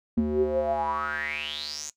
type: tone with band-pass filter sweep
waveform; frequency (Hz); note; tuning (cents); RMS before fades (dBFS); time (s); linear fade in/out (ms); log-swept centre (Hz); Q
square; 75; D2; +37; -28; 0.17-1.9; 5; 240 to 6900; 9.3
effects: noise-tail reverb RT60 0.1 s tail -18 dB re dry